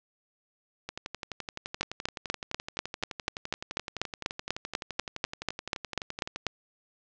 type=two click trains; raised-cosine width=0.2 ms; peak=-10 / -18 dBFS; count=20 / 65; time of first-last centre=1.81-6.467 / 0.89-6.36 s; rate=4.08 / 11.7 Hz; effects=low-pass 7000 Hz 12 dB/octave